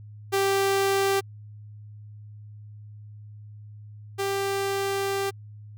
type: tone pair in turn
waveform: sawtooth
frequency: 392 / 393.8 Hz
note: G4 / G4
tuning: 0 / +8 cents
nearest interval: unison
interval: 8 cents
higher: second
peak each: -17 / -21 dBFS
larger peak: first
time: 0.32-1.21 / 4.18-5.31 s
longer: second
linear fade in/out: 20 ms
effects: added 105 Hz sine -41 dBFS peak until 5.77 s